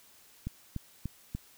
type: click train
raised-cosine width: 5 ms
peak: -22 dBFS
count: 4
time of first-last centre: 0.47-1.35 s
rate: 3.41 Hz
effects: white hiss -59 dBFS RMS until 1.57 s